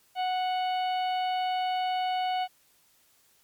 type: harmonic tone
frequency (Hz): 738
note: F#5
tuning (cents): -5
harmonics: 1 / 2 / 3 / 4 / 5 / 6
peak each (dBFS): -26 / -43 / -41 / -38 / -49 / -48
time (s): 0.15-2.48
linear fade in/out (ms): 50
effects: white hiss -64 dBFS RMS until 3.43 s + MP3 96 kbps